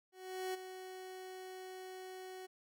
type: tone with ADSR envelope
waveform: 30% pulse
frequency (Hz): 372.9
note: F#4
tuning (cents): +14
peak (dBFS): -34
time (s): 0.12-2.47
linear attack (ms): 420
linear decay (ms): 17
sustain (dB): -10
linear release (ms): 17
effects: none